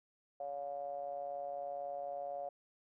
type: ring-modulated tone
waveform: triangle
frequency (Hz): 72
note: D2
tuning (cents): -34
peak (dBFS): -34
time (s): 0.4-2.49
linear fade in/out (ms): 5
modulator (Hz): 637
effects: none